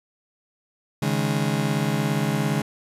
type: chord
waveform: 35% pulse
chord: C# suspended second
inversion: none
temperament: just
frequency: 138.59 / 155.92 / 207.9 Hz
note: C#3 / D#3 / G#3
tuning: 0 / +4 / +2 cents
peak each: -24 dBFS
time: 1.02-2.62 s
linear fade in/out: 5 ms
effects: resampled to 32000 Hz